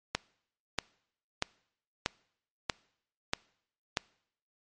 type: click train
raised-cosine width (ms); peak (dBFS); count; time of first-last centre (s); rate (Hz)
0.2; -10; 7; 0.15-3.972; 1.57
effects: noise-tail reverb RT60 0.7 s tail -24 dB re dry + MP3 48 kbps